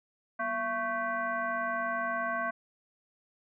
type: tone with frequency modulation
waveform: sine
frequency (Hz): 1108.7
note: C#6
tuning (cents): 0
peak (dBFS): -29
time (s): 0.39-2.51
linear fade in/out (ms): 10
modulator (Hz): 434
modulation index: 1.4
effects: none